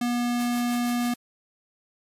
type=tone; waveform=square; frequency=241.4 Hz; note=B3; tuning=39 cents flat; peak=-24 dBFS; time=0.01-1.14 s; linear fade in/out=5 ms
type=noise with tremolo; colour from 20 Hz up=white; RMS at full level=-38 dBFS; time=0.38-1.16 s; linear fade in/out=20 ms; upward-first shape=triangle; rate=6.3 Hz; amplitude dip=75%
effects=resampled to 32000 Hz